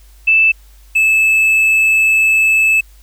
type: tone pair in turn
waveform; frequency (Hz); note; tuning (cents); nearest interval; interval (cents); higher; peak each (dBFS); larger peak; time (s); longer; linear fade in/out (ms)
sine / triangle; 2637 / 2614; E7 / E7; 0 / -15; unison; 15; first; -7; neither; 0.27-0.52 / 0.95-2.81; second; 10
effects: added 50 Hz sine -40 dBFS peak until 3.02 s + white hiss -51 dBFS RMS until 3.02 s